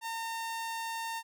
sawtooth tone, 911 Hz, A#5, 40 cents flat, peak -31 dBFS, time 0.01-1.23 s, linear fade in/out 50 ms, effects none

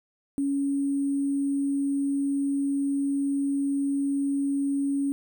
sine tone with sample-and-hold, 278.9 Hz, C#4, 11 cents sharp, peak -23 dBFS, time 0.38-5.12 s, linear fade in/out 0 ms, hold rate 8820 Hz, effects none

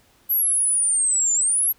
sine linear two-way sweep, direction down then up, 11840 to 7040 to 11840 Hz, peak -17 dBFS, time 0.29-1.73 s, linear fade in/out 20 ms, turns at 1.34 s, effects pink hiss -58 dBFS RMS until 1.78 s

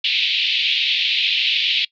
white band-pass noise, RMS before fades -19 dBFS, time 0.04-1.85 s, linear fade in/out 5 ms, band 2400 to 3900 Hz, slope 48 dB/octave, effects noise-tail reverb RT60 0.1 s tail -22 dB re dry

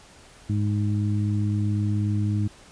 harmonic tone, 103.83 Hz, G#2, in tune, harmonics 1 / 2 / 3, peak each -22 / -28 / -32 dBFS, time 0.49-2.48 s, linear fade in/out 10 ms, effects pink hiss -50 dBFS RMS until 2.71 s + resampled to 22050 Hz

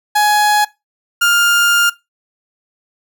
30% pulse tone pair in turn, 838 / 1405.4 Hz, G#5 / F6, +15 / +10 cents, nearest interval major sixth, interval 895 cents, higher second, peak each -7 dBFS, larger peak neither, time 0.15-0.65 / 1.21-1.9 s, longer second, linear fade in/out 10 ms, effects noise-tail reverb RT60 0.2 s tail -19 dB re dry

